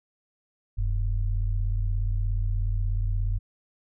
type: tone pair together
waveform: sine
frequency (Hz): 41.2 / 98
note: E1 / G2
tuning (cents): 0 / 0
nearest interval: octave + minor third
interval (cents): 1500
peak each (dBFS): -24 / -28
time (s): 0.77-3.39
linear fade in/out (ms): 20
effects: none